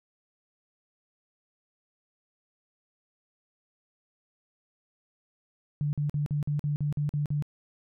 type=tone bursts; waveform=sine; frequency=146.83 Hz; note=D3; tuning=in tune; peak=-25 dBFS; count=10; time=5.81-7.424 s; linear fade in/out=0 ms; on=120 ms; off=46 ms; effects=none